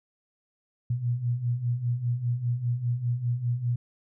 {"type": "beating tone pair", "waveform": "sine", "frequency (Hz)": [117.7, 122.7], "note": ["A#2", "B2"], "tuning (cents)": [17, -11], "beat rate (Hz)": 5, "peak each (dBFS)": [-31, -26], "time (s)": [0.9, 3.76], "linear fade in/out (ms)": 5, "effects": []}